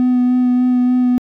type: tone with vibrato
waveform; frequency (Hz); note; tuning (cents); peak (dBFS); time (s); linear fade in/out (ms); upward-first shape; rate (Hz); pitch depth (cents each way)
triangle; 249.5; B3; +18; -8; 0-1.18; 0; sine; 3.4; 13
effects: tanh soft clip ceiling -5 dBFS